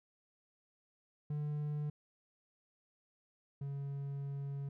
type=tone pair in turn; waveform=triangle; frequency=148.5 / 139.76 Hz; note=D3 / C#3; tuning=+20 / +15 cents; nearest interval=minor second; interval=105 cents; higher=first; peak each=-33 / -36 dBFS; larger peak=first; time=1.3-1.9 / 3.61-4.69 s; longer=second; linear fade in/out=5 ms; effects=none